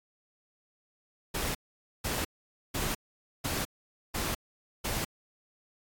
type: noise bursts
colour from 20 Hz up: pink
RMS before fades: -32 dBFS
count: 6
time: 1.34-5.05 s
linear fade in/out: 10 ms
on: 210 ms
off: 490 ms
effects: AAC 64 kbps